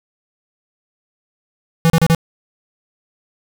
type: tone bursts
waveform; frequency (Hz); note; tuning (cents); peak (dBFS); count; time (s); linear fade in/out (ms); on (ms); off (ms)
square; 164.81; E3; 0; -10; 4; 1.85-2.148; 0; 49; 34
effects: none